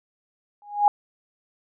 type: tone with exponential growth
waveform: sine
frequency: 824 Hz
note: G#5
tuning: 14 cents flat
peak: -10 dBFS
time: 0.62-0.88 s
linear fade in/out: 1 ms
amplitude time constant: 56 ms
effects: none